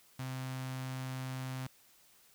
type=tone with notch filter; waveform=sawtooth; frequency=130 Hz; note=C3; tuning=11 cents flat; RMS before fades=-40 dBFS; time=0.19-1.67 s; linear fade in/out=5 ms; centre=430 Hz; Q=1.1; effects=white hiss -64 dBFS RMS until 2.34 s